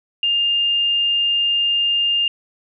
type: tone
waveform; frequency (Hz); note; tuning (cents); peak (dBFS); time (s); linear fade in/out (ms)
sine; 2810; F7; +10; -15; 0.23-2.28; 2
effects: none